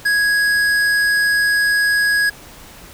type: tone with tanh clipping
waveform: triangle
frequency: 1661.2 Hz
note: G#6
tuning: in tune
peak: -15 dBFS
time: 0.05-2.3 s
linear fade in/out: 10 ms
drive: 18 dB
effects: pink hiss -40 dBFS RMS until 2.93 s